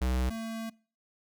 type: tone pair in turn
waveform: square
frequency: 63.2 / 225.2 Hz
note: B1 / A3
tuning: +41 / +40 cents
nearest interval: octave + minor seventh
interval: 2199 cents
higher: second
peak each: -27 / -35 dBFS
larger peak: first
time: 0.01-0.3 / 0.3-0.7 s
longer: second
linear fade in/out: 10 ms
effects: noise-tail reverb RT60 0.4 s tail -23 dB re dry